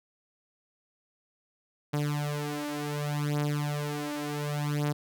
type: beating tone pair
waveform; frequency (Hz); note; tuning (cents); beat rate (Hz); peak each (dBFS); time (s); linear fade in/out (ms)
sawtooth; 146.83 / 147.51; D3 / D3; 0 / +8; 0.68; -28; 1.93-4.93; 10
effects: none